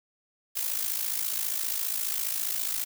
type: noise with amplitude modulation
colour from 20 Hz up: blue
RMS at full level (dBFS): -27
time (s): 0.55-2.85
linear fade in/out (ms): 20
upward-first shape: sine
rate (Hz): 54.8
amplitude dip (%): 70
effects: none